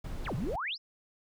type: noise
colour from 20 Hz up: brown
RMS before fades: -38 dBFS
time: 0.04-0.56 s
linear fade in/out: 5 ms
type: exponential two-way sweep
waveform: sine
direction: down then up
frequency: 5570 to 114.6 to 5570 Hz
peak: -32 dBFS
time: 0.24-0.78 s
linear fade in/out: 50 ms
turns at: 0.35 s
effects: none